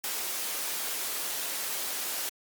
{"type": "high-pass noise", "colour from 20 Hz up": "white", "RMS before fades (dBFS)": -33, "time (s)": [0.04, 2.29], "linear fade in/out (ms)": 0, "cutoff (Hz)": 290, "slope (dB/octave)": 12, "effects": ["Opus 48 kbps"]}